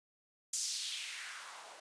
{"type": "noise with band-pass filter sweep", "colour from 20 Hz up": "blue", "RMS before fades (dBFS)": -42, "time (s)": [0.53, 1.8], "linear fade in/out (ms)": 5, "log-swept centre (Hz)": [6900, 610], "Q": 2.3, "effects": ["resampled to 22050 Hz"]}